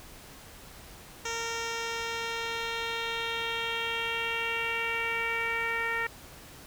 10% pulse tone with low-pass filter sweep, 460.1 Hz, A#4, 23 cents flat, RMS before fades -32 dBFS, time 1.25-6.07 s, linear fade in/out 5 ms, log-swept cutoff 5800 to 2000 Hz, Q 3.5, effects pink hiss -49 dBFS RMS until 6.66 s

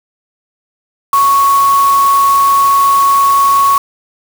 sine tone in noise, 1108.7 Hz, C#6, in tune, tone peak -6 dBFS, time 1.13-3.78 s, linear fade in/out 2 ms, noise white, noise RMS -23 dBFS, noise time 1.13-3.78 s, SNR +14 dB, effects none

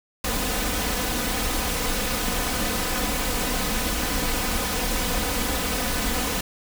pink noise with comb filter, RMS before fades -25 dBFS, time 0.24-6.41 s, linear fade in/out 5 ms, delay 4 ms, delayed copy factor +0.65, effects none

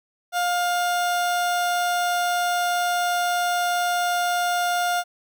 30% pulse tone, 707 Hz, F5, 21 cents sharp, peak -18 dBFS, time 0.32-5.04 s, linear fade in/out 50 ms, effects none

